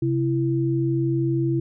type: tone pair together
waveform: sine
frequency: 133.1 / 333.4 Hz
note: C3 / E4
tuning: +30 / +20 cents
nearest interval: octave + major third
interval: 1590 cents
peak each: -22 dBFS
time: 0.02-1.6 s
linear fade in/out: 5 ms
effects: none